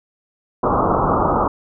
white low-pass noise, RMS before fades -17 dBFS, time 0.63-1.48 s, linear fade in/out 5 ms, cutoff 1300 Hz, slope 96 dB/octave, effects none

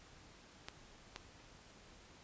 clicks, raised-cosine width 0.2 ms, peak -26 dBFS, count 2, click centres 0.685 / 1.161 s, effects pink hiss -60 dBFS RMS until 2.23 s + resampled to 16000 Hz

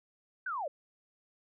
sine linear sweep, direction down, 1568 to 520 Hz, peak -33 dBFS, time 0.46-0.68 s, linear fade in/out 5 ms, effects none

